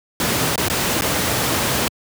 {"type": "noise with dropouts", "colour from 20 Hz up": "pink", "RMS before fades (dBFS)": -19, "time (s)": [0.2, 1.88], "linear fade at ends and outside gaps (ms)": 1, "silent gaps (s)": [[0.558, 0.578], [0.684, 0.699], [1.01, 1.02]], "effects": ["high-pass 100 Hz 12 dB/octave"]}